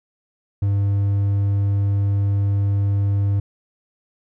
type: tone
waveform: triangle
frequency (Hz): 100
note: G2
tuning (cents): +35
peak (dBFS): -14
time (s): 0.62-3.4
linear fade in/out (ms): 5
effects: none